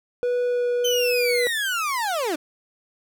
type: tone with vibrato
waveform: triangle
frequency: 488.5 Hz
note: B4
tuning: 19 cents flat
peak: -18 dBFS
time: 0.23-1.47 s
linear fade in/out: 0 ms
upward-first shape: sine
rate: 1.5 Hz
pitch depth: 8 cents each way
type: linear sweep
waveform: 30% pulse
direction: down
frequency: 3105 to 279.3 Hz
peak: -20 dBFS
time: 0.84-2.36 s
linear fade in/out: 10 ms
effects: none